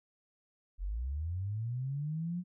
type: linear sweep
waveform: sine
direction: up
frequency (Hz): 41.2 to 181.9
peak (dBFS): -33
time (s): 0.78-2.44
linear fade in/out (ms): 50
effects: none